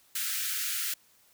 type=high-pass noise; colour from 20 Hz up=white; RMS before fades=-32 dBFS; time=0.15-0.94 s; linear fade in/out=5 ms; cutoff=1300 Hz; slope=96 dB/octave; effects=white hiss -63 dBFS RMS until 1.33 s